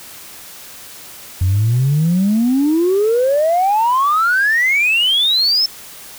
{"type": "exponential sweep", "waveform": "sine", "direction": "up", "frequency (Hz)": [87.8, 5360], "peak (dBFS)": -10, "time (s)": [1.41, 5.66], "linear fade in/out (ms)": 5, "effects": ["tanh soft clip ceiling -8 dBFS", "white hiss -36 dBFS RMS until 6.18 s"]}